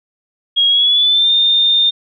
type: tone with pitch glide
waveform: sine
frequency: 3286 to 3625 Hz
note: G#7 to A#7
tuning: -19 to -49 cents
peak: -9 dBFS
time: 0.56-1.91 s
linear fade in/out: 20 ms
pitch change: +170 cents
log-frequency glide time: 0.68-1.32 s
effects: none